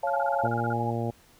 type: chord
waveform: sine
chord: Db augmented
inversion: none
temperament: just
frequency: 554.4 / 693 / 866.2 Hz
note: Db5 / F5 / A5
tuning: 0 / -14 / -27 cents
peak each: -29 dBFS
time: 0.03-0.47 s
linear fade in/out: 5 ms
type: tone bursts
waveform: sine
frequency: 1416 Hz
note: F6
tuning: 23 cents sharp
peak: -31 dBFS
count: 11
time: 0.07-0.731 s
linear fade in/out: 5 ms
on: 31 ms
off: 32 ms
type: tone with vibrato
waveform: sine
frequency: 830.6 Hz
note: G#5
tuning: in tune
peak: -30 dBFS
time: 0.13-0.91 s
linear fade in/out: 5 ms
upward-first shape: square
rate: 9.3 Hz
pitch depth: 8 cents each way
type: harmonic tone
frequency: 116.54 Hz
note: A#2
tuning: in tune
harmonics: 1 / 2 / 3 / 4 / 5 / 6 / 7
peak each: -30 / -33 / -35 / -36 / -37 / -38 / -38 dBFS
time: 0.43-1.11 s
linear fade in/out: 10 ms
effects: pink hiss -58 dBFS RMS until 1.39 s